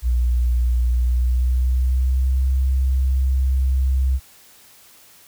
sine tone with pitch glide, 60.5 to 65.6 Hz, B1 to C2, -35 to +5 cents, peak -15 dBFS, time 0.02-4.2 s, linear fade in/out 50 ms, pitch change +140 cents, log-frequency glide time 0.9-2.45 s, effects white hiss -49 dBFS RMS until 5.27 s

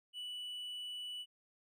triangle tone, 2960 Hz, F#7, in tune, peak -40 dBFS, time 0.13-1.26 s, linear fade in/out 50 ms, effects none

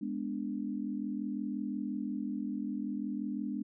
sine chord, G# diminished, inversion none, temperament equal with one note detuned, 207.7 / 248.2 / 293.7 Hz, G#3 / B3 / D4, 0 / +9 / 0 cents, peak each -37 / -38 / -38 dBFS, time 0.01-3.63 s, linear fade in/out 10 ms, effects none

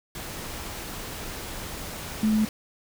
sine tone in noise, 216 Hz, A3, 32 cents flat, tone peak -19 dBFS, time 2.23-2.45 s, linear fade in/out 2 ms, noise pink, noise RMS -36 dBFS, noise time 0.15-2.49 s, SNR +14 dB, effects none

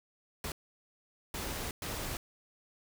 pink noise bursts at uneven times, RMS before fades -38 dBFS, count 3, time 0.44-0.52 / 1.34-1.71 / 1.82-2.17 s, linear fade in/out 2 ms, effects none

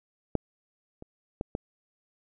clicks, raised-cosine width 2 ms, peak -11 / -29 / -17 / -17 dBFS, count 4, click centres 0.353 / 1.024 / 1.411 / 1.551 s, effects none

